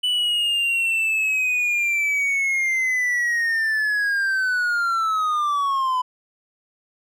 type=linear sweep; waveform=triangle; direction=down; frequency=2984 to 998 Hz; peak=-17 dBFS; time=0.03-6.02 s; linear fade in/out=10 ms; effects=none